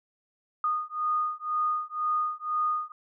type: beating tone pair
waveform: sine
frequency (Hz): 1230 / 1232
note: D#6 / D#6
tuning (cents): -20 / -17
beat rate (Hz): 2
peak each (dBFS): -29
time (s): 0.64-2.92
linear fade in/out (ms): 2
effects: none